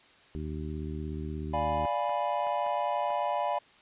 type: harmonic tone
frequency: 76.7 Hz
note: D#2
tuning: 24 cents flat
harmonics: 1 / 2 / 3 / 4 / 5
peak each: -36 / -39 / -41 / -42 / -43 dBFS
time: 0.35-1.86 s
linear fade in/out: 0 ms
type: chord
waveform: triangle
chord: D diminished seventh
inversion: none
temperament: equal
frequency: 587.3 / 698.5 / 830.6 / 987.8 Hz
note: D5 / F5 / Ab5 / Cb6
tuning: 0 / 0 / 0 / 0 cents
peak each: -31 dBFS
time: 1.53-3.59 s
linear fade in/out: 10 ms
type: clicks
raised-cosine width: 0.5 ms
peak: -33 dBFS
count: 5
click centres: 1.853 / 2.094 / 2.469 / 2.665 / 3.104 s
effects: white hiss -58 dBFS RMS until 3.81 s + resampled to 8000 Hz